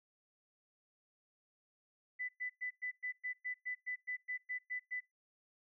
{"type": "tone bursts", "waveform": "sine", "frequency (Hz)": 1996, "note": "B6", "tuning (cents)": 18, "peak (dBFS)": -37, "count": 14, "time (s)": [2.19, 5.006], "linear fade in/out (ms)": 20, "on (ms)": 99, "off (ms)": 110, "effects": ["noise-tail reverb RT60 0.2 s tail -24 dB re dry"]}